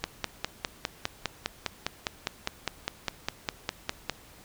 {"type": "click train", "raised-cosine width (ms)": 0.2, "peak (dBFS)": -10, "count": 21, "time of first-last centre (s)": [0.04, 4.097], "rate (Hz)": 4.93, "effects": ["pink hiss -53 dBFS RMS until 4.44 s"]}